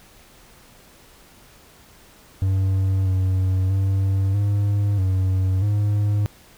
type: tone with pitch steps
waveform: triangle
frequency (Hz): 95.7 / 93.8 / 96.8 / 101.7 / 94.1 / 103.4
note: G2 / F#2 / G2 / G#2 / F#2 / G#2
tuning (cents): -41 / +24 / -21 / -36 / +30 / -7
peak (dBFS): -15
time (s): 2.42-6.26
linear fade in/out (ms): 0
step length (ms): 640
effects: pink hiss -50 dBFS RMS until 6.57 s